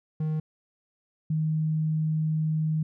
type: tone pair in turn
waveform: triangle / sine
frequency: 155.7 / 156.51 Hz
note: D#3 / D#3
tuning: +2 / +11 cents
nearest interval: unison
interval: 9 cents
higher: second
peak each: -23 dBFS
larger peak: neither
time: 0.2-0.4 / 1.3-2.83 s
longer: second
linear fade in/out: 5 ms
effects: none